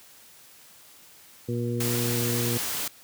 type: harmonic tone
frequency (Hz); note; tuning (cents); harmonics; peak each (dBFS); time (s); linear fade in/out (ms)
119.4; A#2; +42; 1 / 2 / 3 / 4; -28 / -31 / -33 / -34; 1.48-2.58; 10
type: noise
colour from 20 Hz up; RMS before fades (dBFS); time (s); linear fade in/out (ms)
white; -30; 1.8-2.88; 5
effects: white hiss -52 dBFS RMS until 3.03 s + high-pass 60 Hz 12 dB/octave